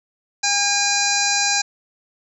harmonic tone, 810 Hz, G#5, 43 cents flat, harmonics 1 / 2 / 3 / 5 / 6 / 7 / 8 / 9, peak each -25 / -25 / -25 / -25 / -25 / -25 / -25 / -25 dBFS, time 0.43-1.62 s, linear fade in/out 10 ms, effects none

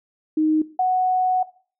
sine tone pair in turn, 311 / 739.7 Hz, D#4 / F#5, -1 / -1 cents, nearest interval octave + minor third, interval 1500 cents, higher second, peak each -16 dBFS, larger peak neither, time 0.37-0.62 / 0.79-1.43 s, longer second, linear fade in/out 5 ms, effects noise-tail reverb RT60 0.4 s tail -17 dB re dry

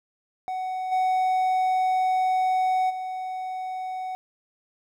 triangle tone with level steps, 746 Hz, F#5, 14 cents sharp, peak -25 / -18 / -27 dBFS, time 0.48-4.15 s, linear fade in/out 0 ms, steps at 0.91 / 2.89 s, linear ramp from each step 20 ms, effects none

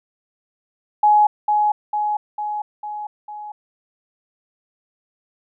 sine tone with echo, 840 Hz, G#5, 19 cents sharp, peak -10 dBFS, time 1.03-1.27 s, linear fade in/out 5 ms, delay 450 ms, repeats 5, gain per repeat -4 dB, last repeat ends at 3.52 s, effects none

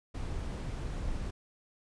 brown noise, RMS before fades -36 dBFS, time 0.14-1.31 s, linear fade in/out 10 ms, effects resampled to 22050 Hz

